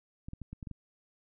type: clicks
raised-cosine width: 5 ms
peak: -29 dBFS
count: 7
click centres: 0.285 / 0.334 / 0.417 / 0.53 / 0.628 / 0.672 / 0.713 s
effects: none